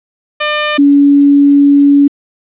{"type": "tone pair in turn", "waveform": ["10% pulse", "sine"], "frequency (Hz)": [600, 283.7], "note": ["D5", "C#4"], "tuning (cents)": [37, 40], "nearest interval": "octave + minor second", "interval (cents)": 1297, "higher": "first", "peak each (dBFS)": -3, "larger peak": "neither", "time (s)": [[0.4, 0.78], [0.78, 2.08]], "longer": "second", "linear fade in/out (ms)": 10, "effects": ["resampled to 8000 Hz", "7-bit"]}